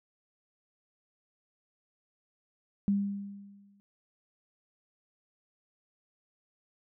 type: tone with exponential decay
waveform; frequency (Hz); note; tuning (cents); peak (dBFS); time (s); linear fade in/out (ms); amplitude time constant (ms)
sine; 200.2; G3; +37; -22; 2.88-3.8; 0; 200
effects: none